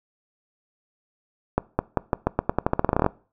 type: accelerating click train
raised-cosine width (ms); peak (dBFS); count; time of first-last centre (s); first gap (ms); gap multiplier
1; -5; 19; 1.58-3.064; 210; 0.87
effects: noise-tail reverb RT60 0.4 s tail -22 dB re dry